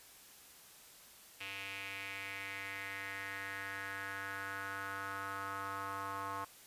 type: tone with band-pass filter sweep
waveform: square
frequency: 98 Hz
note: G2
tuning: in tune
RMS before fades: -43 dBFS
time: 1.4-6.45 s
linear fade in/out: 10 ms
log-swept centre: 2600 to 1100 Hz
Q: 4.1
effects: white hiss -58 dBFS RMS until 6.66 s + resampled to 32000 Hz